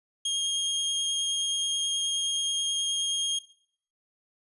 sawtooth tone with vibrato, 3241 Hz, G#7, 43 cents flat, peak -23 dBFS, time 0.25-3.39 s, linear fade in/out 5 ms, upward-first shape triangle, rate 9.4 Hz, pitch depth 9 cents each way, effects noise-tail reverb RT60 0.6 s tail -21 dB re dry + resampled to 24000 Hz

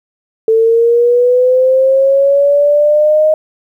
sine linear sweep, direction up, 442.9 to 624 Hz, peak -6 dBFS, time 0.48-3.34 s, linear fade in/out 2 ms, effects 8-bit

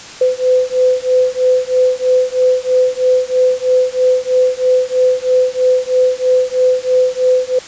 sine beating tone pair, 506 / 509.1 Hz, B4 / C5, +42 / -47 cents, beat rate 3.1 Hz, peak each -13 dBFS, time 0.21-7.59 s, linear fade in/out 5 ms, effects white hiss -32 dBFS RMS until 7.67 s + resampled to 16000 Hz

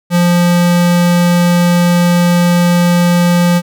square tone, 174.8 Hz, F3, 2 cents sharp, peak -8 dBFS, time 0.1-3.62 s, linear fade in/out 50 ms, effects none

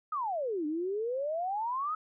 sine exponential two-way sweep, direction down then up, 1295 to 293.7 to 1295 Hz, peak -30 dBFS, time 0.12-1.95 s, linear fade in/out 5 ms, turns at 0.66 s, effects none

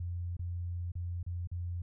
sine tone with dropouts, 87.5 Hz, F2, 4 cents sharp, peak -34 dBFS, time 0-1.82 s, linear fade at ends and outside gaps 5 ms, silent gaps 0.368-0.392 / 0.919-0.953 / 1.23-1.264 / 1.473-1.515 s, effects none

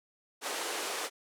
pink band-pass noise, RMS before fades -36 dBFS, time 0.41-1.1 s, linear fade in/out 50 ms, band 380 to 11000 Hz, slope 24 dB/octave, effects none

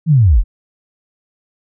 sine linear sweep, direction down, 170 to 30.42 Hz, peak -6 dBFS, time 0.06-0.44 s, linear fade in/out 50 ms, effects none

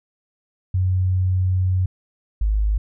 sine tone pair in turn, 92.5 / 52.15 Hz, F#2 / G#1, 0 / +8 cents, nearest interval minor seventh, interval 992 cents, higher first, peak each -16 dBFS, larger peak neither, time 0.74-1.86 / 2.41-2.78 s, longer first, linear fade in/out 5 ms, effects none

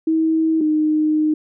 sine tone pair in turn, 320.6 / 307.6 Hz, E4 / D#4, -48 / -20 cents, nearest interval minor second, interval 72 cents, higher first, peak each -14 dBFS, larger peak neither, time 0.07-0.61 / 0.61-1.34 s, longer second, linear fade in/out 5 ms, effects none

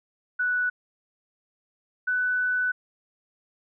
sine tone pair in turn, 1480 / 1494.6 Hz, F#6 / F#6, 0 / +17 cents, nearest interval unison, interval 17 cents, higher second, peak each -22 dBFS, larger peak neither, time 0.39-0.7 / 2.07-2.72 s, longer second, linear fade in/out 10 ms, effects none

